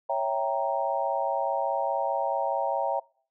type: chord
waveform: sine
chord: C# diminished seventh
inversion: none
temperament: equal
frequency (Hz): 554.4 / 659.3 / 784 / 932.3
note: C#5 / E5 / G5 / Bb5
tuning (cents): 0 / 0 / 0 / 0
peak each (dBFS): -30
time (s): 0.09-3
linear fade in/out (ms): 10
effects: noise-tail reverb RT60 0.5 s tail -25 dB re dry